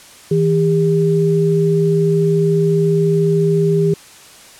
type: tone pair together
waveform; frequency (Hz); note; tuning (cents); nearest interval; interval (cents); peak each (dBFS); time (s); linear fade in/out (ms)
sine; 161.41 / 401.7; E3 / G4; -36 / +42; octave + major third; 1578; -14; 0.31-3.94; 5
effects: white hiss -41 dBFS RMS until 4.59 s + low-pass 10000 Hz 12 dB/octave